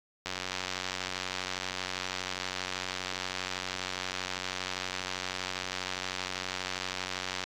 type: click train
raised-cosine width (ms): 0.2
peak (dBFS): -16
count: 665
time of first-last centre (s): 0.26-7.438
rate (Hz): 92.5
effects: AAC 64 kbps